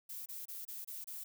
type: noise bursts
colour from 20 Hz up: violet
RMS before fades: -45 dBFS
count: 6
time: 0.09-1.24 s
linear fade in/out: 10 ms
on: 170 ms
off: 26 ms
effects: none